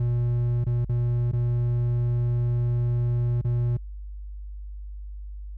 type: tone with dropouts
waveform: triangle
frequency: 120 Hz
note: B2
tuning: 49 cents flat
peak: -19 dBFS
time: 0-3.77 s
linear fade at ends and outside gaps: 5 ms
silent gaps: 0.642-0.665 / 0.848-0.893 / 1.315-1.331 / 3.414-3.446 s
effects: added 50 Hz sine -34 dBFS peak until 5.57 s